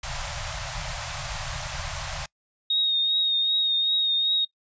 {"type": "band-stop noise", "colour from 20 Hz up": "pink", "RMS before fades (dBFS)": -32, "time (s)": [0.03, 2.26], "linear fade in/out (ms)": 5, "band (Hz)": [160, 560], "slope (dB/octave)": 96}
{"type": "tone with vibrato", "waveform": "sine", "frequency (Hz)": 3729, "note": "A#7", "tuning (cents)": 0, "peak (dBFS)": -20, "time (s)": [2.7, 4.45], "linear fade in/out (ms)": 5, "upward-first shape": "triangle", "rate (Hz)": 2.6, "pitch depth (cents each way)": 34}
{"effects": ["noise-tail reverb RT60 0.1 s tail -24 dB re dry", "resampled to 16000 Hz"]}